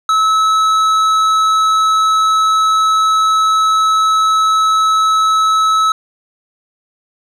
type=tone with tanh clipping; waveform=sine; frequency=1298 Hz; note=E6; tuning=27 cents flat; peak=-11 dBFS; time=0.09-5.92 s; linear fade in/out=2 ms; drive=11 dB; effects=none